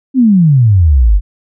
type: exponential sweep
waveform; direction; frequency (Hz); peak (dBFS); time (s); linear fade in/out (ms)
sine; down; 273.9 to 44.8; -4; 0.14-1.21; 50
effects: none